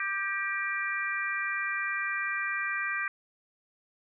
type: harmonic tone with a mistuned harmonic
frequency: 394.8 Hz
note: G4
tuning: 12 cents sharp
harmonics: 3 / 4 / 5 / 6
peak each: -36 / -33 / -34 / -35 dBFS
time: 0-3.08 s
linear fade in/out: 2 ms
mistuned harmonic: 5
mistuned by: -40 cents
effects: none